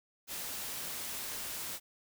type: noise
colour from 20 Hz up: white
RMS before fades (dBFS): -40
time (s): 0.27-1.8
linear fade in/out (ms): 50
effects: none